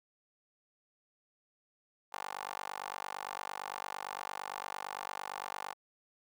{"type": "tone with high-pass filter", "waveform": "15% pulse", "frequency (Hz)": 48.81, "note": "G1", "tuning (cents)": -7, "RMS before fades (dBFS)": -42, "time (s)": [2.12, 5.74], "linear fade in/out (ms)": 20, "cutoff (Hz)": 890, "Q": 3.1, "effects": []}